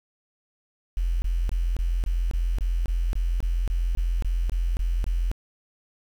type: tone bursts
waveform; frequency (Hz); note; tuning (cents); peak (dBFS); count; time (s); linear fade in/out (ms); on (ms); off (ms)
sine; 42.91; F1; -30; -21; 16; 0.97-5.315; 0; 250; 23
effects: 8-bit